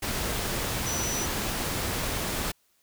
sine tone in noise, 5920 Hz, F#8, in tune, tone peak -31 dBFS, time 0.86-1.26 s, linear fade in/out 10 ms, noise pink, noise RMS -30 dBFS, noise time 0.02-2.52 s, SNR -4 dB, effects white hiss -68 dBFS RMS until 2.82 s

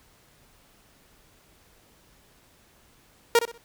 sawtooth tone with echo, 468 Hz, A#4, 7 cents sharp, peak -11 dBFS, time 3.35-3.39 s, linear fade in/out 2 ms, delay 63 ms, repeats 3, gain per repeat -11 dB, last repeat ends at 3.579 s, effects pink hiss -59 dBFS RMS until 3.64 s

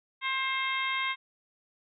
harmonic tone with a mistuned harmonic, 530 Hz, C5, 22 cents sharp, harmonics 2 / 3 / 4 / 5 / 6 / 7, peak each -33 / -38 / -31 / -39 / -38 / -39 dBFS, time 0.21-1.16 s, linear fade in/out 50 ms, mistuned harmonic 6, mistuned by +24 cents, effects none

